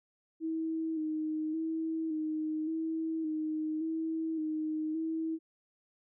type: tone with vibrato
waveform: sine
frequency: 316.6 Hz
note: D#4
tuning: 30 cents sharp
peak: -31 dBFS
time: 0.4-5.39 s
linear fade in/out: 50 ms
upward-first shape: square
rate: 0.88 Hz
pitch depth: 31 cents each way
effects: none